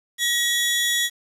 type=tone pair together; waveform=sawtooth; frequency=1912 / 3375 Hz; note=A#6 / G#7; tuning=+43 / +27 cents; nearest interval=minor seventh; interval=984 cents; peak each=-19 dBFS; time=0.18-1.1 s; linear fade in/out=50 ms; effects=resampled to 32000 Hz + 8-bit